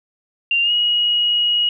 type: tone with pitch glide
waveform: sine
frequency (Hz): 2778 to 2896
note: F7 to F#7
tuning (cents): -10 to -38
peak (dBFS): -14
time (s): 0.51-1.69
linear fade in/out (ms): 2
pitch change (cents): +72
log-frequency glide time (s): 0.62-0.72
effects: none